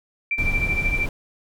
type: tone with tremolo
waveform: sine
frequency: 2349 Hz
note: D7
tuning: in tune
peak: -18 dBFS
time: 0.31-1.06 s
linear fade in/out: 2 ms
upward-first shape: triangle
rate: 13 Hz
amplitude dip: 80%
type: noise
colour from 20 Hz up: brown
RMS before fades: -25 dBFS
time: 0.38-1.09 s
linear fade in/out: 2 ms
effects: none